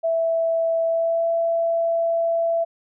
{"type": "tone with pitch glide", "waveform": "sine", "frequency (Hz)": [659.3, 668.1], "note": ["E5", "E5"], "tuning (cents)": [0, 23], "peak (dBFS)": -18, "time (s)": [0.03, 2.65], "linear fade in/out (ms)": 20, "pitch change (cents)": 23, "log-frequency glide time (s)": [0.85, 1.29], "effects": []}